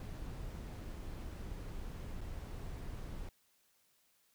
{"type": "noise with dropouts", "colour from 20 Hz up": "brown", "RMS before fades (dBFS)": -44, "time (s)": [0, 3.29], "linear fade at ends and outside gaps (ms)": 2, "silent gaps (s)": [2.208, 2.213], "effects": ["white hiss -73 dBFS RMS until 4.34 s"]}